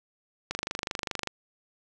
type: click train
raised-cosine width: 0.2 ms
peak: -13 dBFS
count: 20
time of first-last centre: 0.51-1.273 s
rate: 24.9 Hz
effects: none